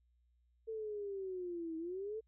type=linear two-way sweep; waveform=sine; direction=down then up; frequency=449.6 to 318.8 to 449.6 Hz; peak=-39 dBFS; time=0.67-2.21 s; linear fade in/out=20 ms; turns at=1.77 s; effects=added 60 Hz sine -70 dBFS peak until 2.27 s